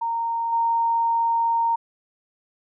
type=tone with level steps; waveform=sine; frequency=924 Hz; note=A#5; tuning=16 cents flat; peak=-22 / -18 dBFS; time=0.01-1.76 s; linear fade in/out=10 ms; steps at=0.52 s; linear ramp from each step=10 ms; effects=none